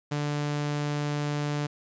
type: tone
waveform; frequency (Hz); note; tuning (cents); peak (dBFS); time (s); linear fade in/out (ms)
sawtooth; 146.83; D3; 0; -23; 0.11-1.67; 10
effects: resampled to 16000 Hz + 10-bit